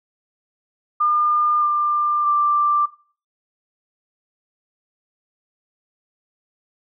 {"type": "tone with pitch steps", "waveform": "sine", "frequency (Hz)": [1206, 1192.8, 1179.8], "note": ["D6", "D6", "D6"], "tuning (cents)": [46, 27, 8], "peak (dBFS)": -15, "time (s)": [1, 2.86], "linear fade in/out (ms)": 10, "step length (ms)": 620, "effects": ["noise-tail reverb RT60 0.4 s tail -17 dB re dry"]}